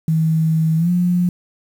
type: tone with pitch glide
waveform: sine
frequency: 160 to 177.53 Hz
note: D#3 to F3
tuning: +49 to +29 cents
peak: -13 dBFS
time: 0.08-1.29 s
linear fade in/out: 2 ms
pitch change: +180 cents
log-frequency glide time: 0.77-0.9 s
effects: 7-bit